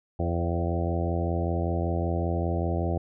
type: harmonic tone with a mistuned harmonic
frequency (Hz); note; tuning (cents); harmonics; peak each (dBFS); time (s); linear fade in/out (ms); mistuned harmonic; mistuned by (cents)
85.2; F2; -42; 1 / 2 / 3 / 4 / 5 / 6 / 7 / 8 / 9; -27 / -32 / -37 / -33 / -38 / -37 / -37 / -36 / -38; 0.19-2.98; 5; 7; -18
effects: none